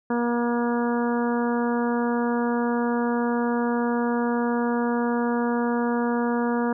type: harmonic tone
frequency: 238.3 Hz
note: A#3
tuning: 38 cents sharp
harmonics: 1 / 2 / 3 / 4 / 5 / 6 / 7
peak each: -23 / -27 / -33 / -31 / -36 / -36 / -38 dBFS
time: 0.1-6.73 s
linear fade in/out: 5 ms
effects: none